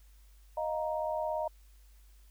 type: chord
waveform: sine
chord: Eb suspended second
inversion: none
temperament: just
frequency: 622.3 / 700 / 933.4 Hz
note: Eb5 / F5 / Bb5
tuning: 0 / +4 / +2 cents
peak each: -33 / -38 / -36 dBFS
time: 0.57-1.48 s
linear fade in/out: 5 ms
effects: added 50 Hz sine -55 dBFS peak until 2.3 s + white hiss -68 dBFS RMS until 2.3 s